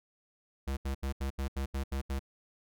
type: tone bursts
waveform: square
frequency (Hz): 67.8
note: C#2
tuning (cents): -38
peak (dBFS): -32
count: 9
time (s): 0.67-2.194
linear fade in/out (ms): 10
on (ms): 100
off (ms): 78
effects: none